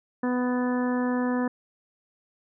harmonic tone, 248.7 Hz, B3, 12 cents sharp, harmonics 1 / 2 / 3 / 4 / 5 / 6 / 7, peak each -24 / -31 / -37 / -35 / -41 / -42 / -38 dBFS, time 0.23-1.48 s, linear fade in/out 5 ms, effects none

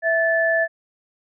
sine tone pair together, 658 / 1744 Hz, E5 / A6, -3 / -16 cents, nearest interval octave + perfect fourth, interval 1687 cents, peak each -19 / -19 dBFS, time 0.02-0.68 s, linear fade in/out 50 ms, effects none

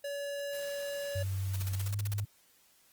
square tone, 568 Hz, C#5, 42 cents sharp, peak -36 dBFS, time 0.04-1.23 s, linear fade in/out 5 ms
white noise, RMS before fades -50 dBFS, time 0.53-1.91 s, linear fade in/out 0 ms
sine tone with pitch glide, 96.1 to 102.4 Hz, G2 to G#2, -34 to -24 cents, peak -31 dBFS, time 1.15-2.25 s, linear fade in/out 10 ms, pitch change +110 cents, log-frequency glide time 1.77-1.96 s
white noise bursts, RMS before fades -41 dBFS, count 11, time 1.54-2.201 s, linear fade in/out 2 ms, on 21 ms, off 43 ms
effects white hiss -65 dBFS RMS until 2.92 s + Opus 24 kbps

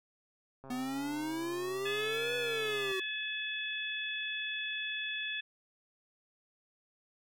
click train, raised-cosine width 1 ms, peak -36 dBFS, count 306, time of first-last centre 0.64-2.916 s, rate 134 Hz
square exponential two-way sweep, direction up then down, 246.9 to 490.6 to 374.2 Hz, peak -35 dBFS, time 0.7-3 s, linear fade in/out 5 ms, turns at 2.36 s
harmonic tone, 858 Hz, A5, 44 cents flat, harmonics 2 / 3 / 4, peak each -39 / -39 / -39 dBFS, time 1.85-5.41 s, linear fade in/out 10 ms
effects none

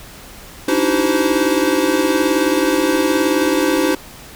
square tone cluster, 289.2 / 308.2 / 327.1 / 380.4 / 515 Hz, D4 / D#4 / E4 / F#4 / C5, -27 / -16 / -13 / +48 / -28 cents, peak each -21 dBFS, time 0.68-3.95 s, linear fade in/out 5 ms, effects pink hiss -38 dBFS RMS until 4.35 s

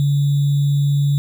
sine tone with sample-and-hold, 142.5 Hz, C#3, 48 cents sharp, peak -13 dBFS, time 0-1.18 s, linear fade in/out 0 ms, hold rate 3675 Hz, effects none

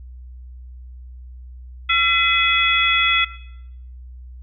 harmonic tone with a mistuned harmonic, 676 Hz, E5, 43 cents sharp, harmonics 2 / 3 / 4 / 5, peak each -20 / -20 / -20 / -20 dBFS, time 1.89-3.25 s, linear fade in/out 10 ms, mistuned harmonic 4, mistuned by -110 cents, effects noise-tail reverb RT60 0.8 s tail -18 dB re dry + added 62 Hz sine -35 dBFS peak until 4.42 s

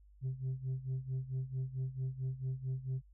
sine tone with tremolo, 130.81 Hz, C3, in tune, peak -30 dBFS, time 0.21-3.02 s, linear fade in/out 50 ms, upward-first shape sine, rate 4.5 Hz, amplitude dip 85%, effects tanh soft clip ceiling -32 dBFS + added 50 Hz sine -58 dBFS peak until 3.13 s

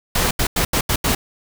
pink noise bursts at uneven times, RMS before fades -18 dBFS, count 6, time 0.15-0.31 / 0.39-0.47 / 0.56-0.65 / 0.73-0.81 / 0.89-0.96 / 1.04-1.15 s, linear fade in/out 5 ms, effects none

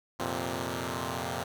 5% pulse chord, F suspended fourth, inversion none, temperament equal, 87.31 / 116.54 / 130.81 Hz, F2 / Bb2 / C3, 0 / 0 / 0 cents, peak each -25 dBFS, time 0.19-1.44 s, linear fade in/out 10 ms, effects none

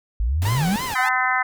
sine exponential sweep, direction up, 50.1 to 219 Hz, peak -18 dBFS, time 0.2-0.76 s, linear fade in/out 0 ms
pink noise, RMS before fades -32 dBFS, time 0.42-0.94 s, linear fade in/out 0 ms
sawtooth tone with vibrato, 880 Hz, A5, in tune, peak -22 dBFS, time 0.45-1.09 s, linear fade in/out 5 ms, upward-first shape sine, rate 3.2 Hz, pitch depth 290 cents each way
harmonic tone, 255.2 Hz, C4, 43 cents flat, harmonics 3 / 4 / 5 / 6 / 7 / 8, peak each -25 / -25 / -25 / -25 / -25 / -25 dBFS, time 0.95-1.43 s, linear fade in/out 10 ms
effects none

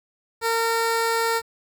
15% pulse tone, 457.4 Hz, A#4, 33 cents flat, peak -14 dBFS, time 0.41-1.42 s, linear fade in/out 50 ms, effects 8-bit

